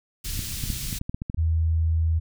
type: band-stop noise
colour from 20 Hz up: pink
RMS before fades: -31 dBFS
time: 0.24-0.99 s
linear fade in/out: 10 ms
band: 130 to 3600 Hz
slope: 12 dB/octave
type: clicks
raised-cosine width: 5 ms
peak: -17 dBFS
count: 10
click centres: 0.392 / 0.638 / 0.702 / 0.928 / 1.014 / 1.095 / 1.145 / 1.219 / 1.299 / 1.345 s
type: tone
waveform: sine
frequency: 81.1 Hz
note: E2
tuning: 28 cents flat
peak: -19 dBFS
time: 1.37-2.2 s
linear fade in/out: 20 ms
effects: none